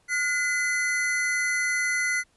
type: tone pair together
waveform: square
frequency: 1437.5 / 2033 Hz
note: F6 / B6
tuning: +50 / +50 cents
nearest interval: tritone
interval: 600 cents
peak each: -30 / -25 dBFS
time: 0.08-2.24 s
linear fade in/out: 50 ms
effects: pink hiss -65 dBFS RMS until 2.36 s + resampled to 24000 Hz